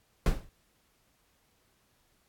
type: noise with exponential decay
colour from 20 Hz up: brown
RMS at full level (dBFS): -18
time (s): 0.26-0.49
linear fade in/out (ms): 2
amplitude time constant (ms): 50
effects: pink hiss -70 dBFS RMS until 2.28 s + AAC 64 kbps